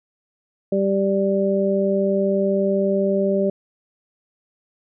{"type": "harmonic tone", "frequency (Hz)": 196, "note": "G3", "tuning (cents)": 0, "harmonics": [1, 2, 3], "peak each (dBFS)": [-21, -21, -21], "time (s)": [0.72, 3.5], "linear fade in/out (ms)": 5, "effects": []}